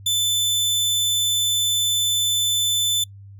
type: tone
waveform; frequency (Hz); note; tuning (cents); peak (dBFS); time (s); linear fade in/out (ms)
sawtooth; 3520; A7; 0; -15; 0.06-3.04; 5
effects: noise-tail reverb RT60 0.1 s tail -26 dB re dry + added 99 Hz sine -39 dBFS peak until 3.39 s